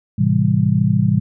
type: chord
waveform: sine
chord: A minor seventh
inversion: none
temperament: just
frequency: 110 / 132 / 165 / 198 Hz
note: A2 / C3 / E3 / G3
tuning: 0 / +16 / +2 / +18 cents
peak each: -18 dBFS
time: 0.18-1.2 s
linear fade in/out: 10 ms
effects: none